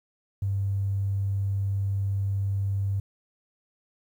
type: tone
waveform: triangle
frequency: 98.6 Hz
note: G2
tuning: 11 cents sharp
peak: -20 dBFS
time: 0.42-3 s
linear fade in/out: 5 ms
effects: tanh soft clip ceiling -22 dBFS + 10-bit